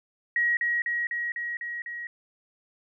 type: tone with echo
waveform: sine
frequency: 1900 Hz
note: A#6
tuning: 33 cents sharp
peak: -21 dBFS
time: 0.36-0.57 s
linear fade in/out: 2 ms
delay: 250 ms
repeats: 6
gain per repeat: -2 dB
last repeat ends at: 2.07 s
effects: none